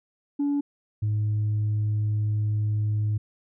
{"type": "tone pair in turn", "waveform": "sine", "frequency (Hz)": [285.9, 105.98], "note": ["D4", "G#2"], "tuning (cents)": [-46, 36], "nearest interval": "octave + perfect fourth", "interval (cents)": 1718, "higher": "first", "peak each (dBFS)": -20, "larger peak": "neither", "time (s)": [[0.39, 0.61], [1.02, 3.18]], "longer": "second", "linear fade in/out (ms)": 10, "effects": ["tanh soft clip ceiling -20 dBFS"]}